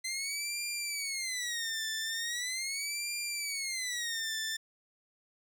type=tone with vibrato; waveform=15% pulse; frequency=2054 Hz; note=C7; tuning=33 cents flat; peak=-27 dBFS; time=0.04-4.57 s; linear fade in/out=10 ms; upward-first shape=sine; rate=0.4 Hz; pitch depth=260 cents each way; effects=none